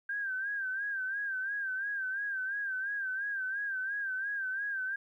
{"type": "tone with vibrato", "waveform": "sine", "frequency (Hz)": 1585, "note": "G6", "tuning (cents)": 19, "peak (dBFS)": -32, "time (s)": [0.09, 4.96], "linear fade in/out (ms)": 5, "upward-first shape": "sine", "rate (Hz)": 2.9, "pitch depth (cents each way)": 82, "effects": ["12-bit"]}